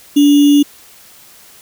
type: tone with sample-and-hold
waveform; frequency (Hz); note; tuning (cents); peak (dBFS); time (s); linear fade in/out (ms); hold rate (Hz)
sine; 288.4; D4; -31; -5; 0.16-0.63; 10; 3150
effects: white hiss -42 dBFS RMS until 1.61 s